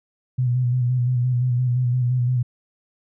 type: tone with vibrato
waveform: sine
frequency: 124.4 Hz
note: B2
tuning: 13 cents sharp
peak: -17 dBFS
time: 0.38-2.43 s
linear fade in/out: 10 ms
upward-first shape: square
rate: 5.8 Hz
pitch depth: 35 cents each way
effects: none